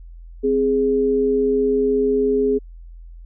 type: tone pair together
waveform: sine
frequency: 261.6 / 415.6 Hz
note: C4 / G#4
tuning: 0 / +1 cents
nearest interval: minor sixth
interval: 801 cents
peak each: -21 / -16 dBFS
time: 0.43-2.59 s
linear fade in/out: 20 ms
effects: added 42 Hz sine -36 dBFS peak until 3.25 s